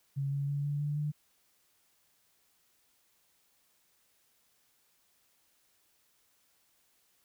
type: tone with pitch steps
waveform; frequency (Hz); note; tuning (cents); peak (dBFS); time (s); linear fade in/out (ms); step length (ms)
sine; 138.59 / 140.61 / 142.65 / 144.73 / 146.83 / 148.97; C#3 / C#3 / C#3 / D3 / D3 / D3; 0 / +25 / +50 / -25 / 0 / +25; -30; 0.16-1.12; 20; 160
effects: white hiss -71 dBFS RMS until 7.24 s